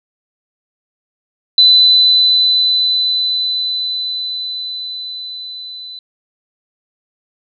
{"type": "tone with level ramp", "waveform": "sine", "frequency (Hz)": 4006, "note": "B7", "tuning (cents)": 24, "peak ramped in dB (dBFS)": [-4, -28], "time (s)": [1.58, 5.99], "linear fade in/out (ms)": 2, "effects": []}